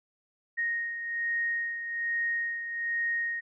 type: beating tone pair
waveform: sine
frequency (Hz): 1864.7 / 1865.9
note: A#6 / A#6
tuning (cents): 0 / +1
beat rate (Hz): 1.2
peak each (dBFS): -29 / -37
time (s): 0.57-3.41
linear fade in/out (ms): 20
effects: none